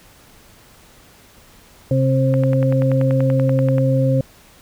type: harmonic tone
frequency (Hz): 132.5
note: C3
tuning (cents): +22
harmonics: 1 / 2 / 4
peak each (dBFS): -15 / -21 / -19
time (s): 1.91-4.21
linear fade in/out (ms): 2
type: click train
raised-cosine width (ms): 0.5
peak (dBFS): -14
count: 16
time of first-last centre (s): 2.34-3.782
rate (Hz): 10.4
effects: pink hiss -48 dBFS RMS until 4.61 s